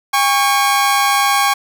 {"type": "tone pair together", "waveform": "sawtooth", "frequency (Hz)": [806, 1108.8], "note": ["G5", "C#6"], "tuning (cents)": [48, 0], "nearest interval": "tritone", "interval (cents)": 552, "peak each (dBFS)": -11, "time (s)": [0.13, 1.54], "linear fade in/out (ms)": 10, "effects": []}